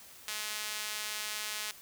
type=tone with high-pass filter; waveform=sawtooth; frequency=212.5 Hz; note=G#3; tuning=40 cents sharp; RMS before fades=-38 dBFS; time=0.28-1.71 s; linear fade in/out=2 ms; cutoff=2300 Hz; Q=0.6; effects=white hiss -53 dBFS RMS until 1.81 s